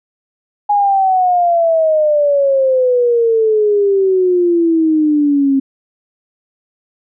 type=exponential sweep; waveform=sine; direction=down; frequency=830.6 to 268.6 Hz; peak=-9 dBFS; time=0.69-5.6 s; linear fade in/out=10 ms; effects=none